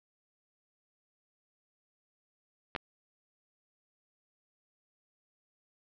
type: clicks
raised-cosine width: 0.3 ms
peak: -18 dBFS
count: 2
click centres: 2.751 / 2.762 s
effects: low-pass 4000 Hz 12 dB/octave